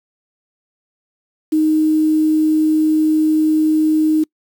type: tone with quantisation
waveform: sine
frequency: 311.1 Hz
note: D#4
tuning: in tune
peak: -11 dBFS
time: 1.52-4.24 s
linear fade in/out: 10 ms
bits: 6
effects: noise-tail reverb RT60 0.1 s tail -26 dB re dry